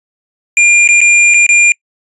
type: tone with dropouts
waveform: square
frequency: 2400 Hz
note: D7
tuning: 37 cents sharp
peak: -5 dBFS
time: 0.57-1.72 s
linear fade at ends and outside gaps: 1 ms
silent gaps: 0.876-0.888 / 1.006-1.014 / 1.339-1.343 / 1.465-1.49 s
effects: noise-tail reverb RT60 0.1 s tail -26 dB re dry + resampled to 24000 Hz